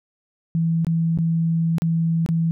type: tone with dropouts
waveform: sine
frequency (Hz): 164.81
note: E3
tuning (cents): 0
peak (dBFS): -17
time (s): 0.55-2.51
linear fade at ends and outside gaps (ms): 0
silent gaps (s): 0.847-0.868 / 1.175-1.187 / 1.783-1.82 / 2.262-2.289
effects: none